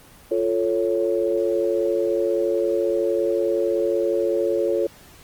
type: chord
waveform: sine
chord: F augmented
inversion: none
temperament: equal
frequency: 349.2 / 440 / 554.4 Hz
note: F4 / A4 / C#5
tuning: 0 / 0 / 0 cents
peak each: -23 dBFS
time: 0.31-4.87 s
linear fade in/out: 5 ms
effects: pink hiss -48 dBFS RMS until 5.23 s + Opus 24 kbps